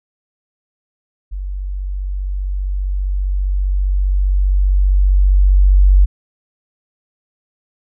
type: tone with level ramp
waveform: sine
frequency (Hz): 47.56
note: F#1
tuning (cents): +48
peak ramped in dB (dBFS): -21 to -5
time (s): 1.31-6.06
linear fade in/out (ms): 20
effects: none